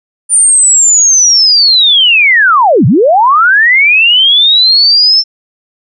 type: linear two-way sweep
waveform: sine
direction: down then up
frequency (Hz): 9280 to 103.7 to 5380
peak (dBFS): -3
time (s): 0.29-5.24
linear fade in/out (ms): 50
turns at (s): 2.86
effects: none